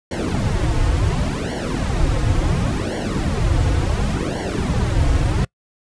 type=noise with flanger; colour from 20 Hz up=brown; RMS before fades=-19 dBFS; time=0.11-5.45 s; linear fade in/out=5 ms; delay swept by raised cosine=0.79 to 5.19 ms; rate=0.7 Hz; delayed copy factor=-1; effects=noise-tail reverb RT60 0.1 s tail -25 dB re dry + resampled to 22050 Hz